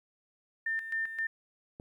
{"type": "tone with tremolo", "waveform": "sine", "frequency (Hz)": 1800, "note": "A6", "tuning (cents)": 39, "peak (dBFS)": -29, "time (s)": [0.66, 1.27], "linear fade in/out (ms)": 5, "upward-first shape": "square", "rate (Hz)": 3.8, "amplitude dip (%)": 65}
{"type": "click", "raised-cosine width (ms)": 2, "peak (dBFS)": -31, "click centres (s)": 1.799}
{"effects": ["11-bit"]}